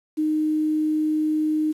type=tone with quantisation; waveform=sine; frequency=308.5 Hz; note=D#4; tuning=15 cents flat; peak=-19 dBFS; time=0.17-1.73 s; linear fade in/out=20 ms; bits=8; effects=resampled to 32000 Hz